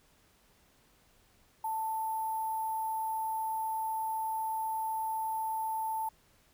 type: tone with sample-and-hold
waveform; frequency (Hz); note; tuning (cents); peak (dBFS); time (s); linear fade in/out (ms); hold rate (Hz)
sine; 884; A5; +8; -31; 1.64-6.09; 5; 11025
effects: pink hiss -66 dBFS RMS until 6.53 s